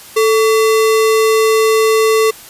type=tone with sample-and-hold; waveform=sine; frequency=440 Hz; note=A4; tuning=in tune; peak=-8 dBFS; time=0.16-2.31 s; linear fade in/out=10 ms; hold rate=1575 Hz; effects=white hiss -36 dBFS RMS until 2.49 s + resampled to 32000 Hz